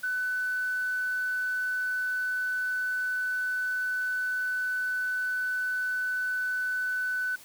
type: tone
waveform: sine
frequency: 1500 Hz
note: F#6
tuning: 23 cents sharp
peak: -26 dBFS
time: 0.03-7.36 s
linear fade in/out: 10 ms
effects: tanh soft clip ceiling -22 dBFS + white hiss -51 dBFS RMS until 7.44 s